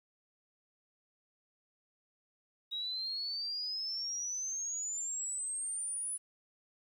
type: exponential sweep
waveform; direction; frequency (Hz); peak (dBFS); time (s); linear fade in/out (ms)
sine; up; 3800 to 10060; -35; 2.71-6.18; 20
effects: 11-bit